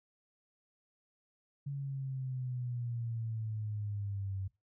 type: exponential sweep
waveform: sine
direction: down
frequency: 141.7 to 95 Hz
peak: -35 dBFS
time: 1.66-4.48 s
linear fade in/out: 10 ms
effects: noise-tail reverb RT60 0.2 s tail -19 dB re dry